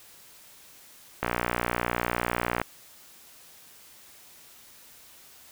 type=click train; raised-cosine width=0.5 ms; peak=-10 dBFS; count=84; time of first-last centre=1.23-2.616 s; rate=59.9 Hz; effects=white hiss -52 dBFS RMS until 5.51 s